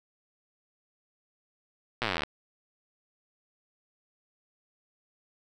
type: slowing click train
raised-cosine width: 0.3 ms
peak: -12 dBFS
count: 21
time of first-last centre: 2.02-2.235 s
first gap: 8 ms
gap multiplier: 1.03
effects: none